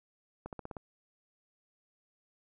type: accelerating click train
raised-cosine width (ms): 1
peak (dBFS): -27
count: 6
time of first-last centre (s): 0.46-0.768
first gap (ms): 68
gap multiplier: 0.95
effects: none